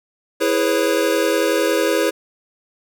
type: chord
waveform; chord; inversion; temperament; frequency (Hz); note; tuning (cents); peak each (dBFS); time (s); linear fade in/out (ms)
square; C# minor seventh; first; equal with one note detuned; 329.6 / 415.3 / 493.9 / 544.8; E4 / G#4 / B4 / C#5; 0 / 0 / 0 / -30; -22; 0.4-2.11; 20
effects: none